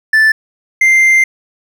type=tone pair in turn; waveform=triangle; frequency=1758 / 2091 Hz; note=A6 / C7; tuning=-2 / -2 cents; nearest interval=minor third; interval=300 cents; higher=second; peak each=-4 / -4 dBFS; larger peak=neither; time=0.13-0.32 / 0.81-1.24 s; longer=second; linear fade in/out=5 ms; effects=none